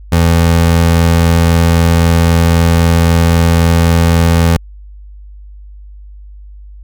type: tone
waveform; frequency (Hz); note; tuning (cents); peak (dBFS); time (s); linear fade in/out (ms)
25% pulse; 83.8; E2; +29; -3; 0.12-4.57; 5
effects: added 50 Hz sine -30 dBFS peak until 6.83 s